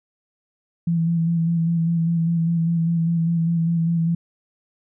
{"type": "tone with vibrato", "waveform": "sine", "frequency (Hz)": 166.8, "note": "E3", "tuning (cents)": 21, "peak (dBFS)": -17, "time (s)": [0.87, 4.15], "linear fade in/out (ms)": 5, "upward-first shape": "square", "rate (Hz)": 5, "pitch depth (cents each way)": 22, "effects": []}